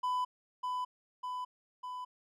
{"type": "tone with echo", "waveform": "triangle", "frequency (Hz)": 1000, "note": "B5", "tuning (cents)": 21, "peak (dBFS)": -28, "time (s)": [0.03, 0.25], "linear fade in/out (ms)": 10, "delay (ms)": 600, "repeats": 3, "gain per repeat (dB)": -3, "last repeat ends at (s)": 2.05, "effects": []}